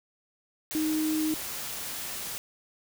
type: tone in noise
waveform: sine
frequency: 311.1 Hz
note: D#4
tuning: in tune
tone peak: -25 dBFS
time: 0.75-1.34 s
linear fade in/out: 0 ms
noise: white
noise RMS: -36 dBFS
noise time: 0.71-2.38 s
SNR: +8 dB
effects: none